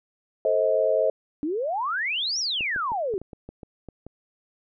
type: chord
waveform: sine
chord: A diminished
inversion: none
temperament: just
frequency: 440 / 528 / 633.6 Hz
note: A4 / C5 / Eb5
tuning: 0 / +16 / +31 cents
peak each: -26 / -23 / -22 dBFS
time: 0.45-1.1 s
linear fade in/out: 2 ms
type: exponential two-way sweep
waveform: sine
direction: up then down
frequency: 282.5 to 5900 to 360.8 Hz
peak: -24 dBFS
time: 1.43-3.18 s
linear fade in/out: 0 ms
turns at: 2.39 s
type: clicks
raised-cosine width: 2 ms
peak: -26 dBFS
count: 10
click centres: 2.608 / 2.762 / 2.919 / 3.139 / 3.216 / 3.332 / 3.49 / 3.632 / 3.887 / 4.066 s
effects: none